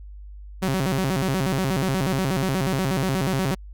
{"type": "tone with vibrato", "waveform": "sawtooth", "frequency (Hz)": 159.6, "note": "D#3", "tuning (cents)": 44, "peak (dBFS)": -17, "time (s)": [0.62, 3.55], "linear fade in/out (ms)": 10, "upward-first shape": "square", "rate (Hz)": 8.3, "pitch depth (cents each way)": 290, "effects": ["added 50 Hz sine -37 dBFS peak until 3.73 s", "Opus 48 kbps"]}